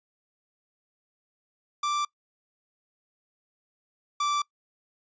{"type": "tone pair in turn", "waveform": "45% pulse", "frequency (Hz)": [1174.7, 1168], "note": ["D6", "D6"], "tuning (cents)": [0, -10], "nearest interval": "unison", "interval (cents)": 10, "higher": "first", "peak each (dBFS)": [-25, -24], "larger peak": "second", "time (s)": [[1.83, 2.05], [4.2, 4.42]], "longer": "neither", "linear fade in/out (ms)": 5, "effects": ["noise-tail reverb RT60 0.1 s tail -23 dB re dry", "resampled to 16000 Hz"]}